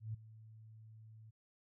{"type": "tone with ADSR envelope", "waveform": "sine", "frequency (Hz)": 110, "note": "A2", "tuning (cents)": 0, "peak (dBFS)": -37, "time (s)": [0, 1.31], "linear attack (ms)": 140, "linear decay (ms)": 10, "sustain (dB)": -17, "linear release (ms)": 15, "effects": []}